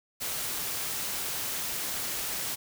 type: noise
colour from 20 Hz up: white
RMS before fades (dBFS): -33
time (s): 0.2-2.56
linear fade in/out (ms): 20
effects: none